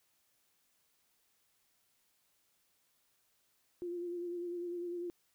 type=tone with vibrato; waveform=sine; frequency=349.2 Hz; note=F4; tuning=in tune; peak=-37 dBFS; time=3.82-5.1 s; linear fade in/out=0 ms; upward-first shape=sine; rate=10 Hz; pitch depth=32 cents each way; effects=white hiss -75 dBFS RMS until 5.34 s